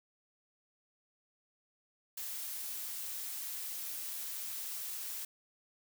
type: noise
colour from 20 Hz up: blue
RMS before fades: -41 dBFS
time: 2.17-5.25 s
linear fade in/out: 5 ms
effects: none